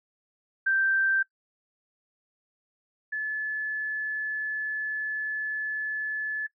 sine tone pair in turn, 1567 / 1725.9 Hz, G6 / A6, -1 / -34 cents, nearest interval major second, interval 167 cents, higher second, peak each -21 / -27 dBFS, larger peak first, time 0.66-1.23 / 3.12-6.47 s, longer second, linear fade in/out 10 ms, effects noise-tail reverb RT60 0.1 s tail -20 dB re dry

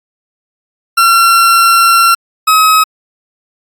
40% pulse tone pair in turn, 1363 / 1275 Hz, F6 / D#6, -43 / +42 cents, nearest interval minor second, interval 115 cents, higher first, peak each -4 dBFS, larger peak neither, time 0.97-2.15 / 2.47-2.84 s, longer first, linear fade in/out 10 ms, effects AAC 64 kbps

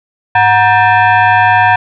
sine tone with frequency modulation, 103.2 Hz, G#2, 10 cents flat, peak -5 dBFS, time 0.35-1.76 s, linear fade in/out 5 ms, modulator 839 Hz, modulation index 2.1, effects none

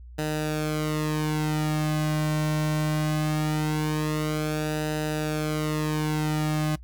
sawtooth tone with flanger, 153.3 Hz, D#3, 25 cents flat, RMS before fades -26 dBFS, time 0.18-6.76 s, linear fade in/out 10 ms, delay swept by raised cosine 0.9 to 2.4 ms, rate 0.21 Hz, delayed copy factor -0.75, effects noise-tail reverb RT60 0.1 s tail -21 dB re dry + added 60 Hz sine -41 dBFS peak until 6.83 s

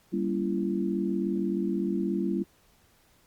sine chord, G diminished seventh, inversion none, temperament just, 196 / 235.2 / 282.2 / 338.7 Hz, G3 / Bb3 / Db4 / Fb4, 0 / +16 / +31 / +47 cents, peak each -29 / -34 / -34 / -30 dBFS, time 0.12-2.44 s, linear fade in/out 20 ms, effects pink hiss -63 dBFS RMS until 3.26 s + Opus 48 kbps

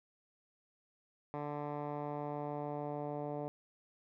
10% pulse tone with low-pass filter sweep, 146.83 Hz, D3, in tune, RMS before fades -40 dBFS, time 1.34-3.48 s, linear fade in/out 0 ms, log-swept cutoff 1200 to 670 Hz, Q 1.5, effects none

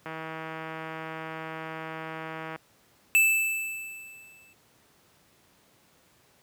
click train, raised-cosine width 0.5 ms, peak -22 dBFS, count 401, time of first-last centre 0.06-2.56 s, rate 160 Hz
square tone with exponential decay, 2637 Hz, E7, in tune, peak -17 dBFS, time 3.15-4.53 s, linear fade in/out 0 ms, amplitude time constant 300 ms
effects pink hiss -62 dBFS RMS until 6.42 s + high-pass 100 Hz 12 dB/octave

